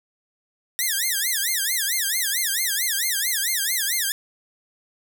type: tone with vibrato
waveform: 5% pulse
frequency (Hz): 1831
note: A#6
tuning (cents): -32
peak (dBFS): -11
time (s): 0.79-4.12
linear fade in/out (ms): 0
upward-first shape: sine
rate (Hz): 4.5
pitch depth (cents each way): 260
effects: none